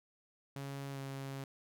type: tone with pitch glide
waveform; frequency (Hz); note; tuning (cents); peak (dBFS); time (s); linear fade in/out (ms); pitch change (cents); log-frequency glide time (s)
sawtooth; 138.59 to 136.37; C#3 to C#3; 0 to -28; -37; 0.56-1.44; 2; -28; 0.92-0.98
effects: none